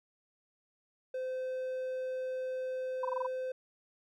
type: tone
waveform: triangle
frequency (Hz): 515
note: C5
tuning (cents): -28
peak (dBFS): -32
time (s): 1.14-3.52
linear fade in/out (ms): 5
type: tone bursts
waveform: sine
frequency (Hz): 991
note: B5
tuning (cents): +6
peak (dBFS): -31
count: 6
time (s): 3.03-3.266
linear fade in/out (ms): 5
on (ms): 21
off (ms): 22
effects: none